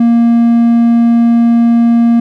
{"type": "tone", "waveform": "triangle", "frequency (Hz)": 233.7, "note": "A#3", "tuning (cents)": 5, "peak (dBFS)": -3, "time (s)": [0, 2.2], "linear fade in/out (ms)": 5, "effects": []}